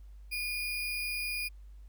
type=tone with sample-and-hold; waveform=sine; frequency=2435 Hz; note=D#7; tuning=38 cents flat; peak=-32 dBFS; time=0.31-1.49 s; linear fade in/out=20 ms; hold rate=7350 Hz; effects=added 50 Hz sine -47 dBFS peak until 1.88 s + pink hiss -73 dBFS RMS until 1.88 s